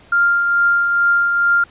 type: tone with tremolo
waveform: sine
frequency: 1397 Hz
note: F6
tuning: in tune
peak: -10 dBFS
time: 0.12-1.64 s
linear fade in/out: 5 ms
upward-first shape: triangle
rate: 2.3 Hz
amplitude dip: 40%
effects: pink hiss -47 dBFS RMS until 1.7 s + resampled to 8000 Hz